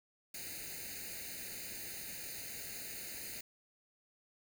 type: noise with comb filter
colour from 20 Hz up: white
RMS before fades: -45 dBFS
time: 0.34-3.41 s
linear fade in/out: 5 ms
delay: 0.45 ms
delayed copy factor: +1
effects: none